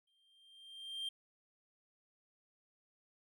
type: tone with exponential growth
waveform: triangle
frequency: 3176 Hz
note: G7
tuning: 22 cents sharp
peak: -35 dBFS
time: 0.07-1.09 s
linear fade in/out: 5 ms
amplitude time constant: 220 ms
effects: none

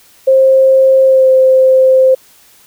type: tone with pitch glide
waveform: sine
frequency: 530 to 522.4 Hz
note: C5 to C5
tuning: +22 to -3 cents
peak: -4 dBFS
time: 0.27-2.15 s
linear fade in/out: 10 ms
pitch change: -25 cents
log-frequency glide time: 1.05-1.29 s
effects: white hiss -45 dBFS RMS until 2.66 s

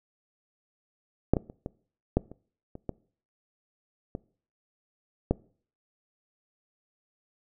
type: clicks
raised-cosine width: 2 ms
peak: -6 / -13 / -29 / -20 / -8 / -30 / -27 / -18 / -20 / -9 dBFS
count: 10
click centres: 1.336 / 1.368 / 1.499 / 1.661 / 2.17 / 2.316 / 2.754 / 2.893 / 4.151 / 5.31 s
effects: noise-tail reverb RT60 0.5 s tail -23 dB re dry

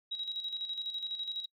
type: tone with tremolo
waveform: sine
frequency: 3841 Hz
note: B7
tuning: 49 cents flat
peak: -33 dBFS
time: 0.11-1.46 s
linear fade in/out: 10 ms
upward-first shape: square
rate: 12 Hz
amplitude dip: 55%
effects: noise-tail reverb RT60 0.1 s tail -26 dB re dry

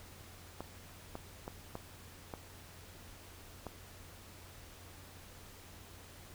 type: clicks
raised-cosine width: 1 ms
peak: -27 dBFS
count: 6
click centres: 0.606 / 1.154 / 1.479 / 1.754 / 2.338 / 3.667 s
effects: added 89 Hz sine -57 dBFS peak until 6.34 s + pink hiss -55 dBFS RMS until 6.34 s

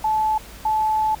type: tone pair in turn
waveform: sine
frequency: 867 / 867 Hz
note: A5 / A5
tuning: -26 / -26 cents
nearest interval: unison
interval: 0 cents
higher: neither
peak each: -17 / -17 dBFS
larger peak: neither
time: 0.04-0.38 / 0.65-1.15 s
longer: second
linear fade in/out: 5 ms
effects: added 54 Hz sine -42 dBFS peak until 1.2 s + pink hiss -42 dBFS RMS until 1.2 s

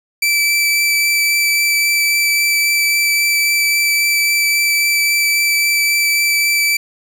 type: tone with vibrato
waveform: sawtooth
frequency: 2322 Hz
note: D7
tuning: 20 cents flat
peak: -9 dBFS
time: 0.22-6.77 s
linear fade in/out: 5 ms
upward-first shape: triangle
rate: 3.7 Hz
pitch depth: 8 cents each way
effects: none

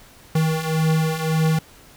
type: beating tone pair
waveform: square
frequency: 157.8 / 159.6 Hz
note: D#3 / D#3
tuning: +25 / +44 cents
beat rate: 1.8 Hz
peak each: -24 / -20 dBFS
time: 0.35-1.59 s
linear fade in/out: 5 ms
effects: pink hiss -48 dBFS RMS until 1.96 s

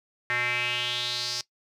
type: tone with band-pass filter sweep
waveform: square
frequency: 121.9 Hz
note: B2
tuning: 22 cents flat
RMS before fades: -29 dBFS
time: 0.3-1.41 s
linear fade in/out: 0 ms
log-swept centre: 1900 to 5200 Hz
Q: 4.6
effects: noise-tail reverb RT60 0.1 s tail -19 dB re dry

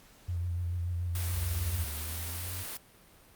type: tone with vibrato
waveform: sine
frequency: 87.31 Hz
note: F2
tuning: in tune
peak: -30 dBFS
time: 0.28-1.85 s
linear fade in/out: 10 ms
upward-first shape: sine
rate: 6.9 Hz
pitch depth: 36 cents each way
type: noise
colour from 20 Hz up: white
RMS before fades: -39 dBFS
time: 1.15-2.77 s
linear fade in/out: 2 ms
type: linear sweep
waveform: triangle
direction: up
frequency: 62.5 to 92.5 Hz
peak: -35 dBFS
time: 1.33-2.64 s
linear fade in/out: 20 ms
effects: pink hiss -58 dBFS RMS until 3.35 s + Opus 48 kbps

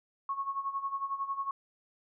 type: tone with tremolo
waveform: sine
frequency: 1099 Hz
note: C#6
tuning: 15 cents flat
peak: -29 dBFS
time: 0.29-1.51 s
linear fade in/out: 2 ms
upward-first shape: sine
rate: 11 Hz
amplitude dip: 75%
effects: none

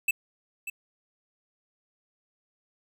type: tone with echo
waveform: square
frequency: 2637 Hz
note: E7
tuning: in tune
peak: -22 dBFS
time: 0.08-0.11 s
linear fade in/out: 5 ms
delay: 590 ms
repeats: 1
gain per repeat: -11 dB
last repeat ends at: 0.7 s
effects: none

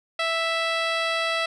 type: tone with low-pass filter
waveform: 10% pulse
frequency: 659.3 Hz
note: E5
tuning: in tune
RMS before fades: -25 dBFS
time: 0.19-1.46 s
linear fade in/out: 5 ms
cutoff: 5400 Hz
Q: 0.74
effects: none

